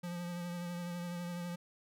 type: tone with vibrato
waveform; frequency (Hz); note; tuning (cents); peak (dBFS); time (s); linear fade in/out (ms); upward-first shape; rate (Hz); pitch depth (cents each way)
square; 174.61; F3; 0; -39; 0.03-1.56; 10; triangle; 12; 30
effects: none